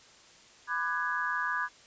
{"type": "chord", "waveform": "sine", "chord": "G# half-diminished seventh", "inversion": "first", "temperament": "just", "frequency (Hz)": [996.7, 1196.1, 1495.1, 1661.2], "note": ["B5", "D6", "F#6", "G#6"], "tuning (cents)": [16, 31, 18, 0], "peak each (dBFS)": [-35, -35, -36, -32], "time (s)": [0.67, 1.69], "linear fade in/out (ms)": 50, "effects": ["white hiss -56 dBFS RMS until 1.86 s", "resampled to 16000 Hz"]}